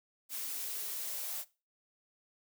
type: noise with high-pass filter sweep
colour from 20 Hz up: blue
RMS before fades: -39 dBFS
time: 0.29-1.45 s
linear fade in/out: 50 ms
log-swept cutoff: 250 to 650 Hz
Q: 3.3
effects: noise-tail reverb RT60 0.3 s tail -19 dB re dry